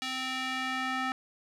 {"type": "tone with band-pass filter sweep", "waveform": "square", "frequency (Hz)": 259.9, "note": "C4", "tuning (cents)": -11, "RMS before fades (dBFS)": -33, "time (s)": [0.02, 1.12], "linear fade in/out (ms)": 0, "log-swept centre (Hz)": [3300, 1500], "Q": 1.2, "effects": []}